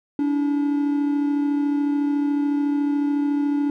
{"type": "tone pair together", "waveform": "triangle", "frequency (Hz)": [287, 320.9], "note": ["D4", "E4"], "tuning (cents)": [-40, -46], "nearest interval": "major second", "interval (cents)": 194, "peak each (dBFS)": [-17, -28], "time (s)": [0.19, 3.7], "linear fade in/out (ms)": 2, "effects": []}